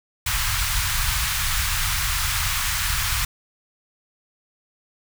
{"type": "band-stop noise", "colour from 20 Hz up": "pink", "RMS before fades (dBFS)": -23, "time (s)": [0.26, 3.25], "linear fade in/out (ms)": 5, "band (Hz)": [110, 1100], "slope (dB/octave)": 24, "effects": []}